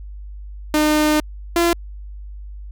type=tone pair in turn; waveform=sawtooth; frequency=303.9 / 341.6 Hz; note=D#4 / F4; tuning=-41 / -38 cents; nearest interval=major second; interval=203 cents; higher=second; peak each=-10 dBFS; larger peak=neither; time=0.74-1.2 / 1.56-1.73 s; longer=first; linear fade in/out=2 ms; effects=added 50 Hz sine -31 dBFS peak until 2.71 s